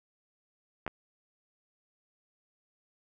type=clicks; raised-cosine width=0.5 ms; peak=-20 dBFS; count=2; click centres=0.865 / 0.878 s; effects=none